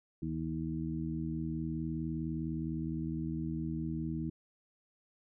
harmonic tone with a mistuned harmonic, 79.6 Hz, D#2, 40 cents sharp, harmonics 1 / 2 / 3 / 4, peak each -43 / -37 / -40 / -39 dBFS, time 0.22-4.3 s, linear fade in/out 5 ms, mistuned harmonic 1, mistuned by -110 cents, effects none

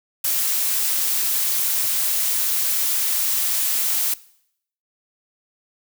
blue noise, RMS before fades -21 dBFS, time 0.24-4.14 s, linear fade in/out 5 ms, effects noise-tail reverb RT60 0.7 s tail -20 dB re dry

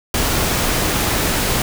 pink noise, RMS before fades -18 dBFS, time 0.14-1.62 s, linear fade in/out 2 ms, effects none

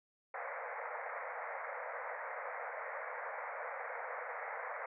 pink band-pass noise, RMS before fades -43 dBFS, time 0.34-4.86 s, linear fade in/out 2 ms, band 480 to 2200 Hz, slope 96 dB/octave, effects none

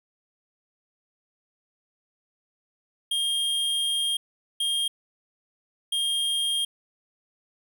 square tone bursts at uneven times, 3223 Hz, G7, 47 cents sharp, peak -24 dBFS, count 3, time 3.11-4.17 / 4.6-4.88 / 5.92-6.65 s, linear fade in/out 5 ms, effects none

